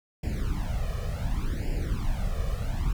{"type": "noise with flanger", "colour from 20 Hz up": "brown", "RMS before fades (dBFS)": -28, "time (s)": [0.23, 2.93], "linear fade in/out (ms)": 5, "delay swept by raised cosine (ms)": [0.4, 1.7], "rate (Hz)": 0.68, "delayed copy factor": 1, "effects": []}